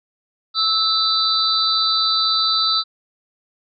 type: tone cluster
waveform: sine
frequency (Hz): 1313 / 3670 / 3992 / 4606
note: E6 / A#7 / B7 / D8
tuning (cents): -7 / -28 / +18 / -34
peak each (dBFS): -22 / -25 / -18 / -22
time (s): 0.54-2.84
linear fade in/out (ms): 50
effects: none